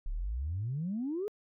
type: exponential sweep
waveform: sine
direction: up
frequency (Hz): 31.93 to 435.2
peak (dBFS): -31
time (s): 0.06-1.28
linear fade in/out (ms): 0
effects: tanh soft clip ceiling -27 dBFS